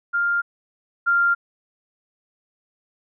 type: tone pair in turn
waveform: sine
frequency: 1400 / 1393.1 Hz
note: F6 / F6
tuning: +4 / -5 cents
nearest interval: unison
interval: 9 cents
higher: first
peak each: -18 / -15 dBFS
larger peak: second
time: 0.13-0.42 / 1.06-1.35 s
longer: neither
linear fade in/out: 20 ms
effects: none